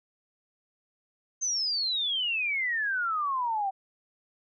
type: exponential sweep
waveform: sine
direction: down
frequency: 6320 to 758 Hz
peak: -26 dBFS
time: 1.41-3.71 s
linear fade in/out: 20 ms
effects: none